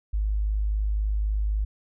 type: tone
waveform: sine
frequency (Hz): 51.91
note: G#1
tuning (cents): 0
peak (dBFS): -22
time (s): 0.13-1.65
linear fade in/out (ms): 10
effects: none